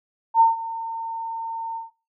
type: tone with ADSR envelope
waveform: sine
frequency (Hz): 909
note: A#5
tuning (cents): -44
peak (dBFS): -9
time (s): 0.34-1.91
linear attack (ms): 67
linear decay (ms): 150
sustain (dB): -17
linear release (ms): 150
effects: noise-tail reverb RT60 0.3 s tail -20 dB re dry